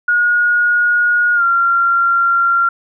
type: tone with pitch glide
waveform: sine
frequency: 1442 to 1379.3 Hz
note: F#6 to F6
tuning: -45 to -22 cents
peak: -10 dBFS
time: 0.08-2.69 s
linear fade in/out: 5 ms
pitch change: -77 cents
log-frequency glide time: 1.34-1.43 s
effects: none